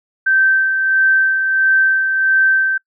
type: tone with tremolo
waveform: sine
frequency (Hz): 1554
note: G6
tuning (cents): -16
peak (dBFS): -9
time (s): 0.26-2.78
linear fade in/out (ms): 10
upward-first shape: sine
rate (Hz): 1.5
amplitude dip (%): 45
effects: noise-tail reverb RT60 0.1 s tail -25 dB re dry